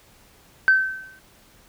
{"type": "tone with exponential decay", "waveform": "sine", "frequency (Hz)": 1541, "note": "G6", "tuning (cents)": -30, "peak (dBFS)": -9, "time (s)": [0.68, 1.19], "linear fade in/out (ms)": 0, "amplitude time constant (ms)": 110, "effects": ["tanh soft clip ceiling -7 dBFS", "pink hiss -54 dBFS RMS until 1.68 s"]}